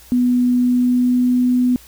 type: tone with pitch glide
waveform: sine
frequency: 246.9 to 249 Hz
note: B3 to B3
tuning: 0 to +14 cents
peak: -12 dBFS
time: 0.12-1.76 s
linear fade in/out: 0 ms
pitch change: +14 cents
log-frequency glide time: 0.5-1.49 s
effects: added 60 Hz sine -47 dBFS peak until 1.87 s + white hiss -45 dBFS RMS until 1.87 s